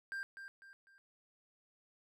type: tone with echo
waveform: triangle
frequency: 1586 Hz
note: G6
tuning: 20 cents sharp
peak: -37 dBFS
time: 0.12-0.23 s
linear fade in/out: 0 ms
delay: 250 ms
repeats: 3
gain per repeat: -8 dB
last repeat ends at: 0.98 s
effects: none